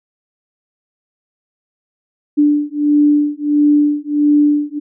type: beating tone pair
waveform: sine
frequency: 293.5 / 295 Hz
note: D4 / D4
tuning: -1 / +8 cents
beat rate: 1.5 Hz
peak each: -13 dBFS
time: 2.37-4.8 s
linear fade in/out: 20 ms
effects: none